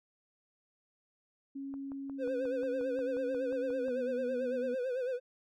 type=tone with pitch glide; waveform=sine; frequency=274.7 to 247.6 Hz; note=C#4 to B3; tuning=-16 to +5 cents; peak=-38 dBFS; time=1.55-4.75 s; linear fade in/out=10 ms; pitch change=-179 cents; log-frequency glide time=3.78-3.92 s
type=click train; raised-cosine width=1 ms; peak=-37 dBFS; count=13; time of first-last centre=1.74-3.883 s; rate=5.6 Hz
type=tone with vibrato; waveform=triangle; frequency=507 Hz; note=B4; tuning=45 cents sharp; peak=-30 dBFS; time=2.18-5.2 s; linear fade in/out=50 ms; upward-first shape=sine; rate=9 Hz; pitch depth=81 cents each way
effects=none